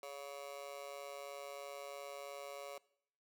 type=tone with amplitude modulation; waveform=35% pulse; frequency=563 Hz; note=C#5; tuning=27 cents sharp; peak=-40 dBFS; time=0.03-2.78 s; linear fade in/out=2 ms; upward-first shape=sine; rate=143 Hz; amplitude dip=100%; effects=noise-tail reverb RT60 0.7 s tail -21 dB re dry